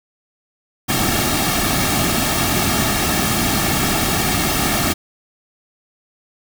pink noise with comb filter, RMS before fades -18 dBFS, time 0.88-4.94 s, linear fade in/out 20 ms, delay 2 ms, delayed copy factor -0.65, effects none

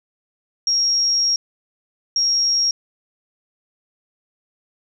sine tone bursts at uneven times, 5590 Hz, F8, 1 cent sharp, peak -15 dBFS, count 2, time 0.67-1.36 / 2.16-2.71 s, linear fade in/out 2 ms, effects 9-bit

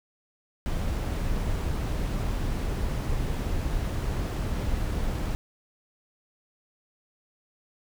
brown noise, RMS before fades -28 dBFS, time 0.66-5.35 s, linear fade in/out 0 ms, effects none

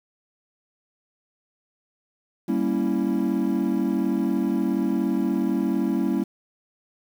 triangle chord, G diminished seventh, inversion none, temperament equal, 196 / 233.1 / 277.2 / 329.6 Hz, G3 / Bb3 / Db4 / Fb4, 0 / 0 / 0 / 0 cents, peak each -24 dBFS, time 2.48-6.24 s, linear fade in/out 10 ms, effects tanh soft clip ceiling -10 dBFS + 8-bit

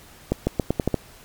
accelerating click train, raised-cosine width 2 ms, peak -6 dBFS, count 7, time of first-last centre 0.32-0.943 s, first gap 150 ms, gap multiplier 0.85, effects pink hiss -48 dBFS RMS until 1.24 s + MP3 96 kbps

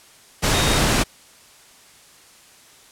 sine tone in noise, 3729 Hz, A#7, in tune, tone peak -26 dBFS, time 0.53-0.79 s, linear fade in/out 20 ms, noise pink, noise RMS -18 dBFS, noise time 0.42-1.04 s, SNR -11 dB, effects white hiss -49 dBFS RMS until 2.91 s + low-pass 10000 Hz 12 dB/octave

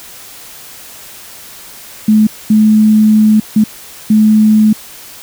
sine tone bursts at uneven times, 215.2 Hz, A3, 38 cents flat, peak -4 dBFS, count 4, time 2.08-2.27 / 2.5-3.4 / 3.56-3.64 / 4.1-4.73 s, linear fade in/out 5 ms, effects white hiss -33 dBFS RMS until 5.22 s

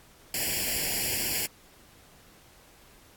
white noise with comb filter, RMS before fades -29 dBFS, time 0.34-1.46 s, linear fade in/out 2 ms, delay 0.4 ms, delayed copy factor +1, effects pink hiss -56 dBFS RMS until 3.16 s + AAC 64 kbps

